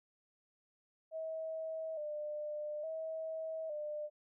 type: tone with vibrato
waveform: sine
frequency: 620 Hz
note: D#5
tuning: 6 cents flat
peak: -38 dBFS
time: 1.11-4.1 s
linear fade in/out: 50 ms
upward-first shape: square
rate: 0.58 Hz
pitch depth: 58 cents each way
effects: none